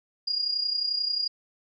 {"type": "tone with amplitude modulation", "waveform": "sine", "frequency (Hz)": 4847, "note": "D#8", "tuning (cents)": -46, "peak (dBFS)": -22, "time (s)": [0.27, 1.28], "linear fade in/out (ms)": 10, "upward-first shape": "sine", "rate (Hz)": 31.3, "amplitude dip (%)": 65, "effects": []}